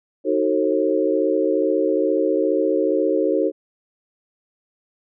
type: chord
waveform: sine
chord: D# diminished seventh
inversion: none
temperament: just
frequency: 311.1 / 373.4 / 448 / 537.6 Hz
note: D#4 / F#4 / A4 / C5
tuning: 0 / +16 / +31 / +47 cents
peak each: -22 dBFS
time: 0.24-3.52 s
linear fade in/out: 50 ms
effects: none